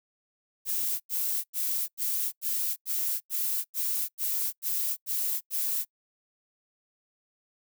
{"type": "noise bursts", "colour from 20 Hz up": "violet", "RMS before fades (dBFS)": -29, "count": 12, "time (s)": [0.65, 5.851], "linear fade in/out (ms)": 50, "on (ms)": 350, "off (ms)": 91, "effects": ["noise-tail reverb RT60 0.1 s tail -25 dB re dry"]}